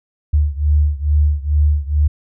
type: beating tone pair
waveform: sine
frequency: 73.4 / 75.7 Hz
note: D2 / D#2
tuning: 0 / -47 cents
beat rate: 2.3 Hz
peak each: -14 / -16 dBFS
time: 0.33-2.08 s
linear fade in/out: 10 ms
effects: none